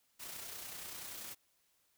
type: noise with amplitude modulation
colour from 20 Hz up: white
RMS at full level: -45 dBFS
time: 0.19-1.35 s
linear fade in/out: 20 ms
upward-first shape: sine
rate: 30.4 Hz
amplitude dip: 35%
effects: white hiss -75 dBFS RMS until 1.97 s